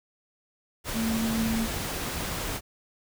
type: tone in noise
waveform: sine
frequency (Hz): 224.6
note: A3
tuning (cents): +36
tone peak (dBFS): -25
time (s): 0.93-1.68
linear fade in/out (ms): 50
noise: pink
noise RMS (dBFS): -32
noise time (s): 0.84-2.61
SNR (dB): +4
effects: none